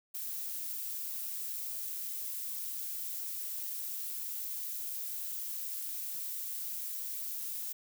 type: noise with amplitude modulation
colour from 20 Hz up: violet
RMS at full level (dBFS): -37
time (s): 0.14-7.73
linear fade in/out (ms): 10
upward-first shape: sine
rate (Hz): 275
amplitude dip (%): 40
effects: none